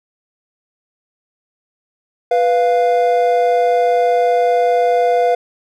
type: tone pair together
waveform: triangle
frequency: 492.7 / 696.8 Hz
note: B4 / F5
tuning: -4 / -4 cents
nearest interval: tritone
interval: 600 cents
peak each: -12 dBFS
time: 2.31-5.35 s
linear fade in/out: 5 ms
effects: none